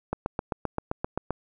click train, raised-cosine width 1 ms, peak -13 dBFS, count 10, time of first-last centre 0.13-1.306 s, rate 7.65 Hz, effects none

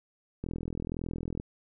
click train, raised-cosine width 3 ms, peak -22 dBFS, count 41, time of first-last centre 0.44-1.399 s, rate 41.7 Hz, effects none

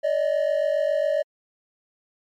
triangle tone pair together, 575 / 622.3 Hz, D5 / D#5, -37 / 0 cents, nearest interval minor second, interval 137 cents, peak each -20 dBFS, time 0.03-1.23 s, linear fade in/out 20 ms, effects tanh soft clip ceiling -12 dBFS + MP3 64 kbps

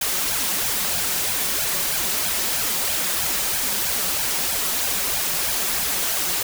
white noise with flanger, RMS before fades -23 dBFS, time 0.01-6.43 s, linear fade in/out 5 ms, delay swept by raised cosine 1.2 to 5.5 ms, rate 3.1 Hz, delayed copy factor +0.7, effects none

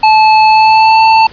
square tone with pitch glide, 869 to 888.8 Hz, A5 to A5, -22 to +17 cents, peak -4 dBFS, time 0.03-1.27 s, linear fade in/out 5 ms, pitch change +39 cents, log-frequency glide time 0.47-1.03 s, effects pink hiss -35 dBFS RMS until 1.32 s + resampled to 11025 Hz

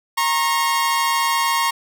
sawtooth tone pair together, 932.3 / 1085.6 Hz, A#5 / C#6, 0 / -36 cents, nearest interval minor third, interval 264 cents, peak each -16 dBFS, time 0.17-1.71 s, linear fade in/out 10 ms, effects none

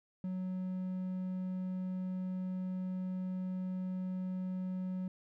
triangle tone, 185 Hz, F#3, in tune, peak -33 dBFS, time 0.24-5.08 s, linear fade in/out 2 ms, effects none

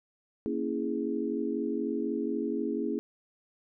sine chord, A# half-diminished seventh, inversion none, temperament equal, 233.1 / 277.2 / 329.6 / 415.3 Hz, A#3 / C#4 / E4 / G#4, 0 / 0 / 0 / 0 cents, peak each -34 dBFS, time 0.46-2.99 s, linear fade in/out 0 ms, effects none

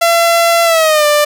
sawtooth tone with pitch glide, 677 to 592.8 Hz, E5 to D5, +46 to +16 cents, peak -4 dBFS, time 0.01-1.25 s, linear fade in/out 10 ms, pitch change -230 cents, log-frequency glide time 0.64-1.06 s, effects none

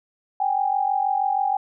sine tone pair together, 773.7 / 820 Hz, G5 / G#5, -23 / -22 cents, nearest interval minor second, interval 101 cents, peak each -22 dBFS, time 0.4-1.57 s, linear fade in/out 5 ms, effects none

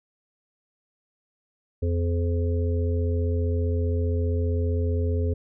harmonic tone with a mistuned harmonic, 85.1 Hz, F2, 44 cents flat, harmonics 1 / 3 / 5 / 6, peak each -22 / -33 / -31 / -36 dBFS, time 1.82-5.34 s, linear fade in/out 10 ms, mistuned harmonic 6, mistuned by +34 cents, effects none

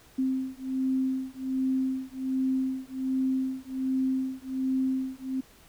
sine beating tone pair, 261.6 / 262.9 Hz, C4 / C4, 0 / +8 cents, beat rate 1.3 Hz, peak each -29 dBFS, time 0.18-5.41 s, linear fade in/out 10 ms, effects pink hiss -56 dBFS RMS until 5.68 s

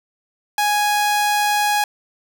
sawtooth tone, 830.6 Hz, G#5, in tune, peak -12 dBFS, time 0.58-1.84 s, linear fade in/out 2 ms, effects none

